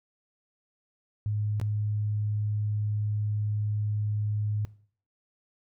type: tone with dropouts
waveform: sine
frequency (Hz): 105.2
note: G#2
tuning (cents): +23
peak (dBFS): -26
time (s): 1.26-4.65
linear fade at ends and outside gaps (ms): 0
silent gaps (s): 1.599-1.614
effects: noise-tail reverb RT60 0.5 s tail -19 dB re dry